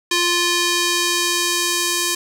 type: tone with band-pass filter sweep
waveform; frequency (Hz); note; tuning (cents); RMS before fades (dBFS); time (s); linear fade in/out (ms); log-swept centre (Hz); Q
square; 349.2; F4; 0; -19; 0.11-2.15; 5; 4400 to 7400; 0.8
effects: none